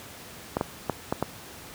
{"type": "clicks", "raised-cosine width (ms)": 1, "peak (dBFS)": -10, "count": 5, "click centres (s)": [0.569, 0.611, 0.897, 1.125, 1.226], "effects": ["pink hiss -44 dBFS RMS until 1.74 s", "high-pass 80 Hz 12 dB/octave"]}